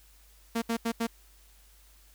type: tone bursts at uneven times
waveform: sawtooth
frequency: 230 Hz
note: A#3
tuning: 23 cents flat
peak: -23 dBFS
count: 4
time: 0.55-0.62 / 0.69-0.77 / 0.85-0.92 / 1-1.07 s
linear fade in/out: 10 ms
effects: added 50 Hz sine -57 dBFS peak until 2.14 s + white hiss -61 dBFS RMS until 2.14 s